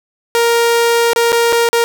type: tone with dropouts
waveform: sawtooth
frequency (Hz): 467.6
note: A#4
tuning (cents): +5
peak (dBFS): -6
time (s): 0.35-1.84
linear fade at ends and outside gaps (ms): 0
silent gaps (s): 1.133-1.161 / 1.32-1.328 / 1.525-1.529 / 1.689-1.73
effects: none